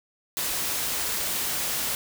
white noise, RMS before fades -28 dBFS, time 0.37-1.95 s, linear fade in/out 0 ms, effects none

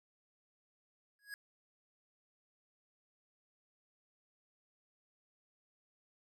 square tone with exponential growth, 1661.2 Hz, G#6, in tune, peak -40 dBFS, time 1.19-1.34 s, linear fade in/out 1 ms, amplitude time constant 32 ms, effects none

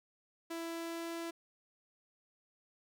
sawtooth tone with pitch glide, 332.3 to 334.6 Hz, E4 to E4, +14 to +26 cents, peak -35 dBFS, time 0.5-1.31 s, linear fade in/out 10 ms, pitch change +12 cents, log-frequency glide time 0.61-1.13 s, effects none

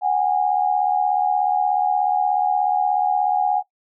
sine tone pair together, 740 / 816.7 Hz, F#5 / G#5, 0 / -29 cents, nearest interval major second, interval 171 cents, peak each -19 dBFS, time 0.01-3.63 s, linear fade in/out 50 ms, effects noise-tail reverb RT60 0.1 s tail -19 dB re dry

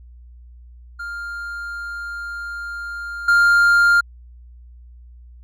triangle tone with level steps, 1401 Hz, F6, 5 cents sharp, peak -25 / -9 dBFS, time 0.99-4.01 s, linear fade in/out 10 ms, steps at 3.28 s, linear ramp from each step 5 ms, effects added 60 Hz sine -40 dBFS peak until 5.43 s

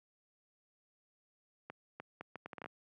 accelerating click train, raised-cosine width 0.5 ms, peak -29 dBFS, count 10, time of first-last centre 1.7-2.66 s, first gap 300 ms, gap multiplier 0.7, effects high-pass 150 Hz 12 dB/octave

